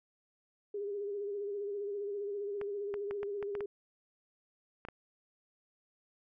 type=tone with vibrato; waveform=sine; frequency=405.8 Hz; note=G#4; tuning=40 cents flat; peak=-35 dBFS; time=0.74-3.66 s; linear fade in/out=5 ms; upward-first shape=sine; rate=15 Hz; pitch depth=43 cents each way
type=clicks; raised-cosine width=0.5 ms; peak=-28 dBFS; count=9; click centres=2.614 / 2.941 / 3.11 / 3.231 / 3.427 / 3.552 / 3.607 / 4.851 / 4.886 s
effects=none